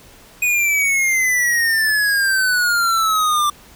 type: exponential sweep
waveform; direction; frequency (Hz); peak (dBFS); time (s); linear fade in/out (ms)
square; down; 2489 to 1174.7; -15; 0.42-3.5; 5
effects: pink hiss -45 dBFS RMS until 3.75 s